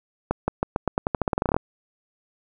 accelerating click train, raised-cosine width 1 ms, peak -7 dBFS, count 18, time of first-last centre 0.31-1.565 s, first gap 170 ms, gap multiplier 0.88, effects none

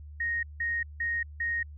sine tone bursts, 1864.7 Hz, A#6, in tune, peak -27 dBFS, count 4, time 0.2-1.63 s, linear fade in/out 5 ms, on 230 ms, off 170 ms, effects added 74 Hz sine -42 dBFS peak until 1.77 s

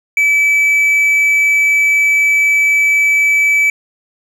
triangle tone, 2302 Hz, D7, 35 cents flat, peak -7 dBFS, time 0.17-3.7 s, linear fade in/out 2 ms, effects none

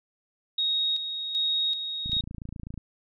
sine tone with tremolo, 3758 Hz, A#7, 13 cents sharp, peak -23 dBFS, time 0.58-2.21 s, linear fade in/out 5 ms, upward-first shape square, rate 1.3 Hz, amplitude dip 55%
click train, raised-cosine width 5 ms, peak -25 dBFS, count 21, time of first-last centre 2.06-2.777 s, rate 27.9 Hz
effects none

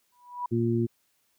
sine tone with exponential growth, 979 Hz, B5, 15 cents flat, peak -26 dBFS, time 0.12-0.46 s, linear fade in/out 5 ms, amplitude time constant 72 ms
harmonic tone, 116.54 Hz, A#2, in tune, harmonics 1 / 2 / 3, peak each -27 / -27 / -27 dBFS, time 0.51-0.87 s, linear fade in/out 20 ms
effects white hiss -71 dBFS RMS until 1.38 s

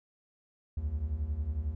triangle beating tone pair, 67 / 78 Hz, C2 / D#2, +42 / +5 cents, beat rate 11 Hz, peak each -34 / -30 dBFS, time 0.77-1.75 s, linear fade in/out 5 ms, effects none

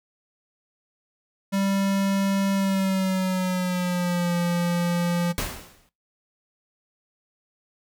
square tone with pitch glide, 196 to 173.61 Hz, G3 to F3, 0 to -10 cents, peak -22 dBFS, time 1.52-5.33 s, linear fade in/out 20 ms, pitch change -210 cents, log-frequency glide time 2.54-4.34 s
pink noise with exponential decay, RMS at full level -25 dBFS, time 5.38-5.89 s, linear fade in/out 0 ms, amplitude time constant 110 ms
effects noise-tail reverb RT60 0.2 s tail -17 dB re dry

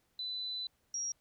sine tone pair in turn, 3999 / 5655 Hz, B7 / F8, +21 / +21 cents, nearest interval tritone, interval 600 cents, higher second, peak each -36 / -34 dBFS, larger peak second, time 0.19-0.67 / 0.94-1.12 s, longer first, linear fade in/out 2 ms, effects pink hiss -75 dBFS RMS until 1.2 s

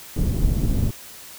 pink low-pass noise, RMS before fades -20 dBFS, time 0.16-0.91 s, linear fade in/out 5 ms, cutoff 210 Hz, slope 12 dB/octave, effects white hiss -41 dBFS RMS until 1.38 s

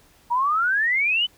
sine exponential sweep, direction up, 932.3 to 3060 Hz, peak -18 dBFS, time 0.3-1.27 s, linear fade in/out 20 ms, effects pink hiss -56 dBFS RMS until 1.37 s

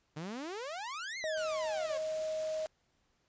sawtooth exponential two-way sweep, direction up then down, 145 to 2170 to 527 Hz, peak -35 dBFS, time 0.16-1.98 s, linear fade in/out 10 ms, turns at 1.18 s
sine tone, 628 Hz, D#5, 16 cents sharp, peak -33 dBFS, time 1.24-2.66 s, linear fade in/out 0 ms
white noise, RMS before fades -48 dBFS, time 1.37-2.67 s, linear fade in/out 0 ms
effects pink hiss -75 dBFS RMS until 3.28 s + resampled to 16000 Hz

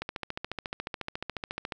click train, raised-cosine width 0.3 ms, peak -17 dBFS, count 25, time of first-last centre 0.02-1.722 s, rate 14.1 Hz, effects none

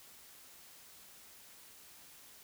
silence, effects white hiss -57 dBFS RMS until 2.43 s

